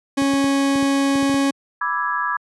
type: tone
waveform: 40% pulse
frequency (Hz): 276.1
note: C#4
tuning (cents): -7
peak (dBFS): -15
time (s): 0.17-1.51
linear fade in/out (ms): 10
type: clicks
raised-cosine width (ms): 3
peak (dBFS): -16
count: 9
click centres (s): 0.219 / 0.336 / 0.442 / 0.756 / 0.827 / 1.155 / 1.227 / 1.296 / 1.342
type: chord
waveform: sine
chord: E dominant seventh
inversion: second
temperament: equal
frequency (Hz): 987.8 / 1174.7 / 1318.5 / 1661.2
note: B5 / D6 / E6 / G#6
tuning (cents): 0 / 0 / 0 / 0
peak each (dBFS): -25 / -24 / -28 / -24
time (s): 1.81-2.37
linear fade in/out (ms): 5
effects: high-pass 100 Hz 12 dB/octave + resampled to 24000 Hz